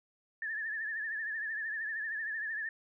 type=tone with vibrato; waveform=sine; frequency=1755 Hz; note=A6; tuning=5 cents flat; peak=-34 dBFS; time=0.42-2.69 s; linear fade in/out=2 ms; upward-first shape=triangle; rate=13 Hz; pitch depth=94 cents each way; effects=none